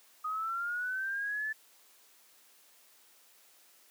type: linear sweep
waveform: sine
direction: up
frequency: 1240 to 1755 Hz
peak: -32 dBFS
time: 0.24-1.53 s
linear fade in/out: 10 ms
effects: white hiss -62 dBFS RMS until 3.9 s + high-pass 300 Hz 12 dB/octave